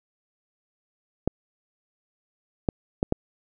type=clicks; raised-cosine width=2 ms; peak=-8 dBFS; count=4; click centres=1.276 / 2.688 / 3.029 / 3.124 s; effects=none